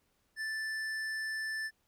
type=tone with hard clipping; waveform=sine; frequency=1760 Hz; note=A6; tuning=in tune; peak=-36 dBFS; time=0.36-1.71 s; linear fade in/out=50 ms; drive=10 dB; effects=pink hiss -75 dBFS RMS until 1.87 s